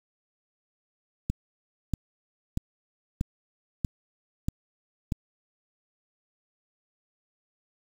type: click train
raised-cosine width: 5 ms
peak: -14 dBFS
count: 7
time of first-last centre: 1.3-5.122 s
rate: 1.57 Hz
effects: 7-bit